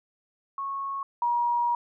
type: tone pair in turn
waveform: sine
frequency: 1100 / 954.5 Hz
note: C#6 / A#5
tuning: -14 / +41 cents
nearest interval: major second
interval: 245 cents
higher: first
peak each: -29 / -22 dBFS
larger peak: second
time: 0.58-1.03 / 1.22-1.75 s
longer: second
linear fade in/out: 2 ms
effects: none